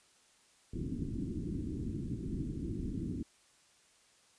white low-pass noise, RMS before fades -38 dBFS, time 0.73-3.23 s, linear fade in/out 5 ms, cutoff 330 Hz, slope 48 dB/octave, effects white hiss -66 dBFS RMS until 4.38 s + resampled to 22050 Hz

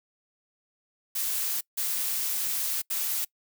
blue noise bursts at uneven times, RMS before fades -29 dBFS, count 3, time 1.15-1.61 / 1.77-2.82 / 2.9-3.25 s, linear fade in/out 10 ms, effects noise-tail reverb RT60 0.1 s tail -24 dB re dry

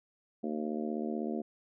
harmonic tone, 76.1 Hz, D#2, 38 cents flat, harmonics 3 / 4 / 5 / 6 / 7 / 8 / 9, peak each -35 / -39 / -39 / -46 / -44 / -49 / -44 dBFS, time 0.43-1.42 s, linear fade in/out 10 ms, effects none

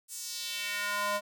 square tone with high-pass filter sweep, 205.3 Hz, G#3, 20 cents flat, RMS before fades -34 dBFS, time 0.08-1.21 s, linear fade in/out 50 ms, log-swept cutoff 8600 to 680 Hz, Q 1.8, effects none

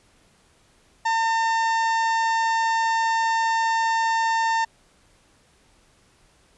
harmonic tone, 905 Hz, A5, 48 cents sharp, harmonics 1 / 2 / 3 / 4 / 5 / 6 / 7 / 8, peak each -20 / -26 / -38 / -40 / -40 / -40 / -44 / -42 dBFS, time 1.05-4.65 s, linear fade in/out 10 ms, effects pink hiss -59 dBFS RMS until 6.57 s + resampled to 24000 Hz

